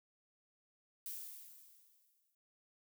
violet noise with exponential decay, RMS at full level -43 dBFS, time 1.06-2.35 s, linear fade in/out 2 ms, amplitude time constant 280 ms, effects none

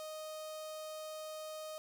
sawtooth tone with notch filter, 622 Hz, D#5, 1 cent flat, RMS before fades -45 dBFS, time 0-1.78 s, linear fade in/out 0 ms, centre 2000 Hz, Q 1.3, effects none

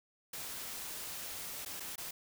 white noise with dropouts, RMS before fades -43 dBFS, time 0.33-2.11 s, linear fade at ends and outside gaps 5 ms, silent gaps 1.65-1.659 / 1.799-1.803 / 1.958-1.979 s, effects none

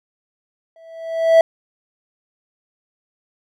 triangle tone with exponential growth, 656 Hz, E5, 9 cents flat, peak -3 dBFS, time 0.76-1.41 s, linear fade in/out 2 ms, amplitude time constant 140 ms, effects none

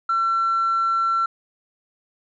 triangle tone with tanh clipping, 1350 Hz, E6, 41 cents sharp, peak -18 dBFS, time 0.09-1.26 s, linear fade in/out 5 ms, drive 5 dB, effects none

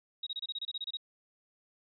sine tone bursts, 3800 Hz, A#7, 33 cents sharp, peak -34 dBFS, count 12, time 0.23-0.971 s, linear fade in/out 5 ms, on 37 ms, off 27 ms, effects none

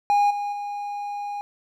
triangle tone with level steps, 818 Hz, G#5, 26 cents flat, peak -14 / -23 / -26 dBFS, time 0.1-1.41 s, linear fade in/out 0 ms, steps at 0.3 / 0.52 s, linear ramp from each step 10 ms, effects none

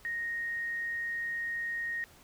sine tone, 1864.7 Hz, A#6, in tune, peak -32 dBFS, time 0.05-2.04 s, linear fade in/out 0 ms, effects pink hiss -58 dBFS RMS until 2.23 s

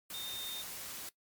sine tone in noise, 3655 Hz, A#7, 35 cents flat, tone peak -40 dBFS, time 0.14-0.62 s, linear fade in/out 2 ms, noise white, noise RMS -44 dBFS, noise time 0.1-1.09 s, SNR +1 dB, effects noise-tail reverb RT60 0.1 s tail -19 dB re dry + MP3 96 kbps

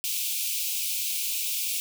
white high-pass noise, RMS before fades -29 dBFS, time 0.04-1.8 s, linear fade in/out 0 ms, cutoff 2300 Hz, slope 96 dB/octave, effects none

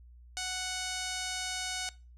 5% pulse tone with low-pass filter, 740 Hz, F#5, in tune, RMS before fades -36 dBFS, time 0.37-1.89 s, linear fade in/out 0 ms, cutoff 8000 Hz, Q 0.93, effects noise-tail reverb RT60 0.3 s tail -20 dB re dry + added 60 Hz sine -51 dBFS peak until 2.17 s

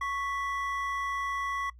triangle tone pair together, 1108.7 / 1973.7 Hz, C#6 / B6, 0 / -2 cents, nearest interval minor seventh, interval 998 cents, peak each -29 / -34 dBFS, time 0.01-1.7 s, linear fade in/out 5 ms, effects noise-tail reverb RT60 0.1 s tail -22 dB re dry + added 60 Hz sine -49 dBFS peak until 1.79 s

